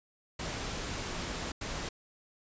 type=noise bursts at uneven times; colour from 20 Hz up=pink; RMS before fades=-37 dBFS; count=2; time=0.39-1.52 / 1.61-1.89 s; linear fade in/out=5 ms; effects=resampled to 16000 Hz